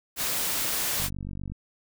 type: noise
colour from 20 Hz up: white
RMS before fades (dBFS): -28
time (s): 0.16-1.1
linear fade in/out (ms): 50
type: click train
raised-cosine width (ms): 5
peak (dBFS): -24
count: 26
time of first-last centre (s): 1-1.52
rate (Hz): 48.1
effects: none

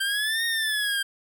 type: exponential two-way sweep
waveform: 25% pulse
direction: up then down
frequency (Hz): 1568 to 1860 to 1587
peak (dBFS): -20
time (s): 0-1.03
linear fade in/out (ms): 10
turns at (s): 0.45
effects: none

